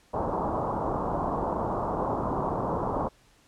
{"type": "low-pass noise", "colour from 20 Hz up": "white", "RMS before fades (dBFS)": -29, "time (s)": [0.13, 3.09], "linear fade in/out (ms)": 20, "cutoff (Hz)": 1100, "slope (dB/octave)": 48, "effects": ["pink hiss -61 dBFS RMS until 3.47 s", "low-pass 10000 Hz 12 dB/octave"]}